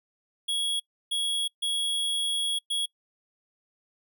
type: tone bursts at uneven times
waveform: square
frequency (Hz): 3330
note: G#7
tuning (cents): +4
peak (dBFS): -26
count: 4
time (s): 0.48-0.8 / 1.11-1.48 / 1.62-2.59 / 2.7-2.86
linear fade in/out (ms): 10
effects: noise-tail reverb RT60 0.1 s tail -23 dB re dry